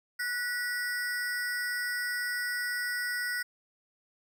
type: ring-modulated tone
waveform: square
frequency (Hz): 1705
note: G#6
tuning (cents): +45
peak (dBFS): -28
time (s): 0.19-3.43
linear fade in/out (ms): 10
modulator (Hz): 231
effects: none